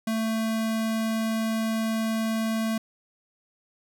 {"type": "tone", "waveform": "square", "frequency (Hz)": 222.6, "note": "A3", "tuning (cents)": 20, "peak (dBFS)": -25, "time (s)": [0.07, 2.78], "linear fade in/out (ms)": 5, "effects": []}